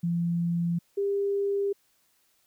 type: tone pair in turn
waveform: sine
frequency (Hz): 170.8 / 399.8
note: F3 / G4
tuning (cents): -38 / +34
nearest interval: octave + minor third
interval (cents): 1472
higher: second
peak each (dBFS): -24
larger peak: neither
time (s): 0.03-0.79 / 0.97-1.73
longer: neither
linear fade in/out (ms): 10
effects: white hiss -68 dBFS RMS until 2.46 s